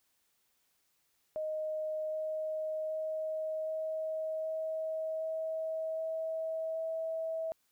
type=tone with pitch steps; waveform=sine; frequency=622 / 625.6 / 629.2 / 632.9 / 636.5 / 640.2 / 643.9 / 647.7 Hz; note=D#5 / D#5 / D#5 / D#5 / D#5 / D#5 / E5 / E5; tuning=-1 / +9 / +19 / +29 / +39 / +49 / -41 / -31 cents; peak=-33 dBFS; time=1.36-7.52 s; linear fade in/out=0 ms; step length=770 ms; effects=white hiss -75 dBFS RMS until 7.71 s